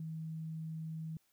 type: tone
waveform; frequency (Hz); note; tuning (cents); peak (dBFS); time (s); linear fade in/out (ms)
sine; 159.9; D#3; +48; -39; 0-1.17; 2
effects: white hiss -75 dBFS RMS until 1.32 s